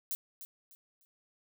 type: noise with echo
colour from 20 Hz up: violet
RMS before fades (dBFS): -35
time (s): 0.11-0.15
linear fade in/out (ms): 0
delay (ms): 300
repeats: 3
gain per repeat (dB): -11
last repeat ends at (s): 1.05
effects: none